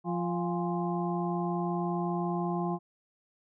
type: harmonic tone with a mistuned harmonic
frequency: 174.61 Hz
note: F3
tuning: in tune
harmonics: 1 / 2 / 4 / 5 / 6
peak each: -31 / -34 / -37 / -38 / -39 dBFS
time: 0.04-2.79 s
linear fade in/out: 50 ms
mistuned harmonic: 5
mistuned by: -95 cents
effects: none